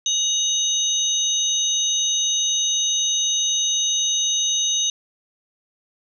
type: tone cluster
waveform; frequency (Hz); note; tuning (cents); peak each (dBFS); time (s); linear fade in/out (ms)
sine; 2910 / 3752 / 6180; F#7 / A#7 / G8; -29 / +11 / -26; -28 / -22 / -21; 0.06-4.9; 2
effects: none